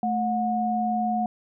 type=tone pair together; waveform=sine; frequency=219.2 / 726 Hz; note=A3 / F#5; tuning=-6 / -33 cents; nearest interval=octave + major sixth; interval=2073 cents; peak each=-26 / -24 dBFS; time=0.03-1.26 s; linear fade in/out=2 ms; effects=none